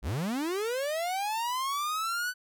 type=linear sweep; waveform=45% pulse; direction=up; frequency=46.78 to 1509 Hz; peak=-29 dBFS; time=0.02-2.34 s; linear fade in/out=50 ms; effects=none